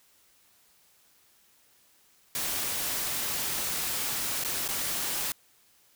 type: noise with dropouts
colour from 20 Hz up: white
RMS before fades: -31 dBFS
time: 2.35-5.32 s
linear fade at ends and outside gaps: 2 ms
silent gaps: 4.439-4.447 / 4.679-4.687 s
effects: white hiss -63 dBFS RMS until 5.95 s